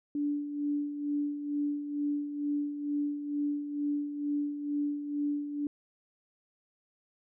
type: tone with tremolo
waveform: sine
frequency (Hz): 290.9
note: D4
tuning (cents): -16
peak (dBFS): -27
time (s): 0.15-5.67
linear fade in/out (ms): 2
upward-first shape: sine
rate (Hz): 2.2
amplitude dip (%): 60
effects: none